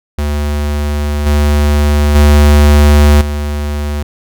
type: tone with level steps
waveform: square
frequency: 73.5 Hz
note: D2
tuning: 2 cents sharp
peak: -13 / -8 / -4 / -15 dBFS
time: 0.18-4.03 s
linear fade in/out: 5 ms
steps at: 1.26 / 2.15 / 3.21 s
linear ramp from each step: 5 ms
effects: none